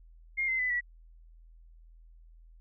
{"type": "tone with pitch steps", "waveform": "sine", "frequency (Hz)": [2129, 2065, 2003, 1942.2], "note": ["C7", "C7", "B6", "B6"], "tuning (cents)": [30, -23, 24, -29], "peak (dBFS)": -27, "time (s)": [0.37, 0.81], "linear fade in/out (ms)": 20, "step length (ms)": 110, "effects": ["added 41 Hz sine -52 dBFS peak until 2.6 s"]}